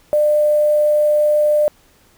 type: tone with quantisation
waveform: sine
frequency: 599 Hz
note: D5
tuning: 34 cents sharp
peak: -11 dBFS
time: 0.13-1.68 s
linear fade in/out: 0 ms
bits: 6
effects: pink hiss -53 dBFS RMS until 2.17 s